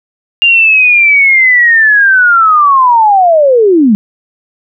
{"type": "linear sweep", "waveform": "sine", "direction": "down", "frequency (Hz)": [2811, 196], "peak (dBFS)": -3, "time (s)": [0.42, 3.95], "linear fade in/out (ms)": 0, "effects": []}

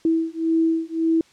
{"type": "beating tone pair", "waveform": "sine", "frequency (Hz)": [325.2, 327], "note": ["E4", "E4"], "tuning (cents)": [-23, -14], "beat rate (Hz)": 1.8, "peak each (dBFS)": -21, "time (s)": [0.05, 1.21], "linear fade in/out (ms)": 2, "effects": ["white hiss -55 dBFS RMS until 1.32 s", "low-pass 6000 Hz 12 dB/octave"]}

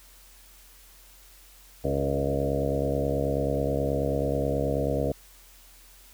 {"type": "harmonic tone with a mistuned harmonic", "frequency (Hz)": 69.3, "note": "C#2", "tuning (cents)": 0, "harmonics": [1, 2, 3, 4, 5, 6, 7, 8, 9, 10], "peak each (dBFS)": [-32, -31, -38, -32, -39, -36, -30, -33, -32, -39], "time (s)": [1.84, 5.12], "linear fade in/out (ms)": 5, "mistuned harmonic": 7, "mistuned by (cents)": -26, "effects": ["added 44 Hz sine -54 dBFS peak until 6.13 s", "white hiss -54 dBFS RMS until 6.13 s"]}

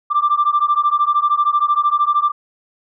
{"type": "beating tone pair", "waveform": "sine", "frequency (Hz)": [1174.7, 1187.7], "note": ["D6", "D6"], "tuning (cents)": [0, 19], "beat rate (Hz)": 13, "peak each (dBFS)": -15, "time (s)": [0.1, 2.32], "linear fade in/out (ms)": 20, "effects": ["tanh soft clip ceiling -7 dBFS"]}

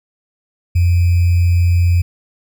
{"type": "tone with sample-and-hold", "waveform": "sine", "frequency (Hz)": 87.31, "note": "F2", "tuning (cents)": 0, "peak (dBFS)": -9, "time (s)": [0.75, 2.02], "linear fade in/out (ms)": 10, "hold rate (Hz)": 2450, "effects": []}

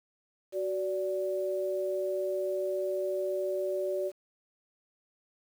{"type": "tone pair together", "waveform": "sine", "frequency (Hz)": [373.7, 580.8], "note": ["F#4", "D5"], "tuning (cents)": [17, -19], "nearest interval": "minor sixth", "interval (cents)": 764, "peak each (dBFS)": [-32, -31], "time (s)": [0.52, 4.12], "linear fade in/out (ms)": 50, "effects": ["9-bit"]}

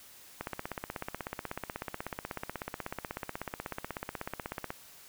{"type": "click train", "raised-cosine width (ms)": 0.5, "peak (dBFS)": -20, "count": 71, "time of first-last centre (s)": [0.41, 4.704], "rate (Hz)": 16.3, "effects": ["white hiss -54 dBFS RMS until 5.08 s"]}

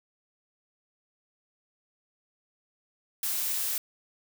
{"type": "noise", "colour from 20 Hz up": "blue", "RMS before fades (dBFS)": -30, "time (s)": [3.23, 3.78], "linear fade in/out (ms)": 2, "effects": []}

